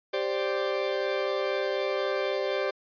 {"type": "chord", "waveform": "40% pulse", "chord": "G suspended fourth", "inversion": "none", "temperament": "equal", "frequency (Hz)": [392, 523.3, 587.3], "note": ["G4", "C5", "D5"], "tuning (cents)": [0, 0, 0], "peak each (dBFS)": -30, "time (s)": [0.13, 2.71], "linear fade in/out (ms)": 10, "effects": ["resampled to 11025 Hz"]}